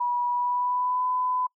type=tone with pitch glide; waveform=sine; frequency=972 to 1004.5 Hz; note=B5 to B5; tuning=-28 to +29 cents; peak=-23 dBFS; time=0-1.47 s; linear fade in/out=10 ms; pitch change=+57 cents; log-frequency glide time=0.28-1.05 s; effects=noise-tail reverb RT60 0.1 s tail -25 dB re dry